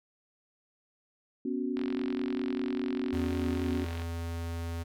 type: chord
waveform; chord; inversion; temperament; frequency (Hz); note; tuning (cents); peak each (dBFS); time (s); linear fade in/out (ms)
sine; B suspended second; none; equal; 246.9 / 277.2 / 370; B3 / C#4 / F#4; 0 / 0 / 0; -33 / -33 / -36; 1.45-3.85; 5
type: click train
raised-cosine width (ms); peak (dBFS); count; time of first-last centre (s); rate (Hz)
0.3; -25; 102; 1.77-4.019; 44.9
type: tone with pitch glide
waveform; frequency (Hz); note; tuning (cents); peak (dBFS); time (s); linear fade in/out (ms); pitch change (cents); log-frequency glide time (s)
square; 83.5 to 83.98; E2 to E2; +23 to +33; -34; 3.12-4.84; 20; +10; 3.29-4.12
effects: none